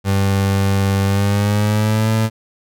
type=tone with pitch glide; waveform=30% pulse; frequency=98 to 110.64 Hz; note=G2 to A2; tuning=0 to +10 cents; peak=-11 dBFS; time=0.04-2.3 s; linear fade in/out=50 ms; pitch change=+210 cents; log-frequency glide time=1.05-2.11 s; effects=none